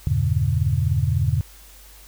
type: chord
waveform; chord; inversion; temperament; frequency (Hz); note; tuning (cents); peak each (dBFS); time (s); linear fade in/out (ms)
sine; E diminished seventh; none; just; 82.41 / 98.89 / 118.67 / 142.4; E2 / G2 / Bb2 / Db3; 0 / +16 / +31 / +47; -23; 0.07-1.41; 0
effects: added 50 Hz sine -46 dBFS peak until 2.07 s + white hiss -48 dBFS RMS until 2.07 s